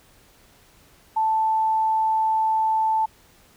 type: tone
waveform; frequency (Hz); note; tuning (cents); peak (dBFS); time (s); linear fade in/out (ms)
sine; 880; A5; 0; -18; 1.16-3.06; 10
effects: pink hiss -55 dBFS RMS until 3.56 s